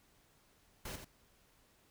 pink noise with echo, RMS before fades -44 dBFS, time 0.85-0.96 s, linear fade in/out 5 ms, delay 87 ms, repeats 1, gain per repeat -7 dB, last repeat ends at 1.047 s, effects pink hiss -69 dBFS RMS until 1.9 s

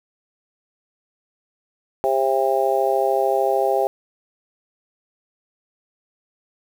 harmonic tone, 133.5 Hz, C3, 35 cents sharp, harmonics 3 / 4 / 5 / 6, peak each -22 / -22 / -22 / -22 dBFS, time 2.04-3.87 s, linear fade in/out 0 ms, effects 7-bit

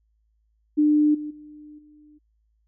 sine tone with level steps, 299.8 Hz, D4, 36 cents sharp, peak -15 / -29 / -41 / -49 dBFS, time 0.77-2.19 s, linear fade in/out 20 ms, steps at 1.14 / 1.3 / 1.78 s, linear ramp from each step 10 ms, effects added 54 Hz sine -64 dBFS peak until 2.67 s

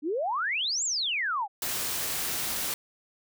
sine exponential two-way sweep, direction up then down, 277.2 to 7700 to 755 Hz, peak -26 dBFS, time 0.02-1.48 s, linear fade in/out 50 ms, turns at 0.84 s
white noise, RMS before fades -31 dBFS, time 1.62-2.74 s, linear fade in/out 2 ms
effects none

